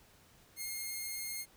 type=tone; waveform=5% pulse; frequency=2136 Hz; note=C7; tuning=35 cents sharp; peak=-28 dBFS; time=0.56-1.46 s; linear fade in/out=50 ms; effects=pink hiss -63 dBFS RMS until 1.56 s